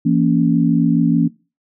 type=chord; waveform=sine; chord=A# diminished; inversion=second; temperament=just; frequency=167.82 / 233.1 / 279.7 Hz; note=E3 / A#3 / C#4; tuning=+31 / 0 / +16 cents; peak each=-16 dBFS; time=0.05-1.28 s; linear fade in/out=10 ms; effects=noise-tail reverb RT60 0.3 s tail -20 dB re dry